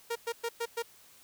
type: tone bursts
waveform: sawtooth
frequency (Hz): 466.2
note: A#4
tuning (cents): 0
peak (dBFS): -27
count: 5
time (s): 0.1-0.825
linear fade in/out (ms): 10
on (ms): 57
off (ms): 110
effects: white hiss -58 dBFS RMS until 1.23 s